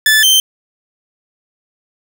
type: tone pair in turn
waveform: sawtooth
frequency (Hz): 1743 / 3114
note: A6 / G7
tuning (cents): -17 / -12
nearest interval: minor seventh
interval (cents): 1005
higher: second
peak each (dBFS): -4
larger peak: neither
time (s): 0.06-0.23 / 0.23-0.4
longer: neither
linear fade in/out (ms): 2
effects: none